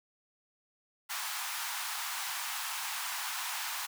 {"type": "high-pass noise", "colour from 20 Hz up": "pink", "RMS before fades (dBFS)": -37, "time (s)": [1.09, 3.87], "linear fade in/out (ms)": 20, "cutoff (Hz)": 820, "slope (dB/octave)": 48, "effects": []}